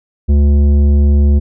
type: tone with tanh clipping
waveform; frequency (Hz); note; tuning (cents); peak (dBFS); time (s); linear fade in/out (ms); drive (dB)
triangle; 71.9; D2; -36; -8; 0.28-1.4; 20; 15
effects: none